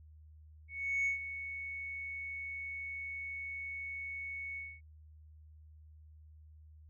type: tone with ADSR envelope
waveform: sine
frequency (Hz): 2217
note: C#7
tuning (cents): 0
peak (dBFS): -27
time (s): 0.68-4.81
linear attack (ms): 380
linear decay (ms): 120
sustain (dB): -12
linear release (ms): 240
effects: tanh soft clip ceiling -27 dBFS + added 77 Hz sine -54 dBFS peak until 6.89 s